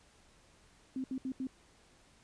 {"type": "tone bursts at uneven times", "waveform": "sine", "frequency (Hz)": 261.6, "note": "C4", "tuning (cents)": 0, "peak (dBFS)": -34, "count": 4, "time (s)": [[0.96, 1.04], [1.11, 1.18], [1.25, 1.32], [1.4, 1.47]], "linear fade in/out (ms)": 2, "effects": ["pink hiss -64 dBFS RMS until 2.23 s", "resampled to 22050 Hz"]}